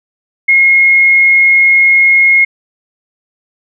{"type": "tone", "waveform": "sine", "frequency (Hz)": 2155, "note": "C#7", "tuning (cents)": -49, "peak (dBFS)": -4, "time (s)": [0.48, 2.45], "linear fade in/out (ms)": 10, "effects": []}